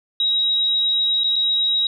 sine tone with dropouts, 3823 Hz, A#7, 43 cents sharp, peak -16 dBFS, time 0.2-1.87 s, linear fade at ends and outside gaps 2 ms, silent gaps 1.236-1.242 / 1.358-1.362 s, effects none

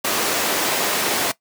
pink high-pass noise, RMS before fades -21 dBFS, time 0.04-1.32 s, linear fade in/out 10 ms, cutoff 340 Hz, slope 12 dB/octave, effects noise-tail reverb RT60 0.1 s tail -18 dB re dry

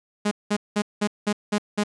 sawtooth tone bursts, 207.7 Hz, G#3, in tune, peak -16 dBFS, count 7, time 0.25-1.838 s, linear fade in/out 10 ms, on 64 ms, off 190 ms, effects resampled to 22050 Hz + 8-bit

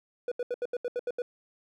triangle tone bursts, 489 Hz, B4, 17 cents flat, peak -26 dBFS, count 9, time 0.28-1.22 s, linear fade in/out 2 ms, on 36 ms, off 77 ms, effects none

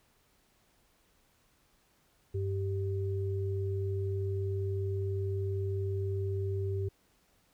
sine tone pair together, 97.4 / 389.9 Hz, G2 / G4, -11 / -9 cents, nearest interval 2 octaves, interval 2402 cents, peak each -31 / -36 dBFS, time 2.34-6.89 s, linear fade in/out 10 ms, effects pink hiss -69 dBFS RMS until 7.53 s

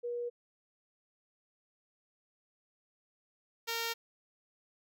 sine / 5% pulse tone pair in turn, 480 / 460.9 Hz, B4 / A#4, -49 / -20 cents, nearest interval minor second, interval 71 cents, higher first, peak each -34 / -22 dBFS, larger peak second, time 0.03-0.3 / 3.67-3.94 s, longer neither, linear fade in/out 20 ms, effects none

